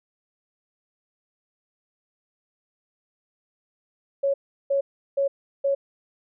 sine tone bursts, 554.4 Hz, C#5, in tune, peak -19 dBFS, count 4, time 4.23-5.75 s, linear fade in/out 10 ms, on 110 ms, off 360 ms, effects none

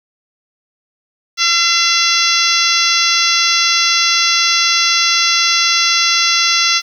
harmonic tone, 681 Hz, F5, 44 cents flat, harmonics 2 / 3 / 4 / 5 / 6 / 7 / 8 / 9, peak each -19 / -19 / -19 / -19 / -19 / -19 / -19 / -19 dBFS, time 1.37-6.82 s, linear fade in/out 50 ms, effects 7-bit

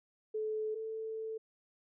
sine tone pair in turn, 432.8 / 442.1 Hz, A4 / A4, -29 / +8 cents, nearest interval unison, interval 37 cents, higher second, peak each -33 / -37 dBFS, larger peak first, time 0.34-0.75 / 0.75-1.38 s, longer second, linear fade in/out 10 ms, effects none

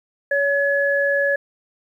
sine tone pair together, 563.1 / 1699 Hz, C#5 / G#6, +27 / +39 cents, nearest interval octave + perfect fifth, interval 1912 cents, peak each -19 dBFS, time 0.31-1.36 s, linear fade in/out 5 ms, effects 9-bit

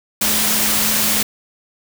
sine tone in noise, 213.8 Hz, A3, 49 cents flat, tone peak -27 dBFS, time 0.21-1.23 s, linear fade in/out 5 ms, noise white, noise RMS -17 dBFS, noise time 0.21-1.23 s, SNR -13 dB, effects none

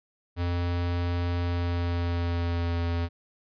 square tone with pitch glide, 87.31 to 85.32 Hz, F2 to F2, 0 to -40 cents, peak -26 dBFS, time 0.36-3.09 s, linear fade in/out 50 ms, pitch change -40 cents, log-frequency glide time 1.39-2.82 s, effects resampled to 11025 Hz

